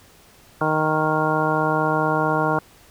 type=harmonic tone; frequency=155.56 Hz; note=D#3; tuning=in tune; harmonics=1 / 2 / 3 / 4 / 5 / 6 / 7 / 9; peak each=-26 / -26 / -26 / -26 / -26 / -26 / -26 / -26 dBFS; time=0.61-2.59 s; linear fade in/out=2 ms; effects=pink hiss -51 dBFS RMS until 2.9 s